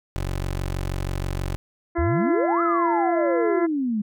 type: tone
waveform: 20% pulse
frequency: 46.25 Hz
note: F#1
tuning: in tune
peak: -20 dBFS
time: 0.16-1.56 s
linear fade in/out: 0 ms
type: harmonic tone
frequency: 340.1 Hz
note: F4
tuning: 46 cents flat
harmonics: 1 / 2 / 3 / 4 / 5 / 6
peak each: -22 / -28 / -32 / -34 / -36 / -38 dBFS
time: 1.95-3.67 s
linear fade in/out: 20 ms
type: exponential two-way sweep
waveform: sine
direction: up then down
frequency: 65.41 to 1381 to 201.7 Hz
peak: -21 dBFS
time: 1.98-4.02 s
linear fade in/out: 10 ms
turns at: 2.62 s
effects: none